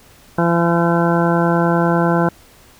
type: harmonic tone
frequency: 170 Hz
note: F3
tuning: 46 cents flat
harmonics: 1 / 2 / 3 / 4 / 5 / 6 / 8 / 9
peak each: -16 / -19 / -21 / -22 / -23 / -24 / -25 / -26 dBFS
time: 0.38-2.29 s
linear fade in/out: 5 ms
effects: pink hiss -47 dBFS RMS until 2.79 s